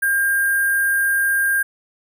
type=tone with sample-and-hold; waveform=sine; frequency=1604 Hz; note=G6; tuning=39 cents sharp; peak=-15 dBFS; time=0.02-1.63 s; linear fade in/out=10 ms; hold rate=11025 Hz; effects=none